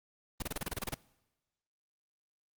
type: noise bursts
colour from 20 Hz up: pink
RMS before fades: -35 dBFS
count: 11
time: 0.4-0.944 s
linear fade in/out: 5 ms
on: 24 ms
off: 28 ms
effects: noise-tail reverb RT60 1.0 s tail -22 dB re dry + Opus 32 kbps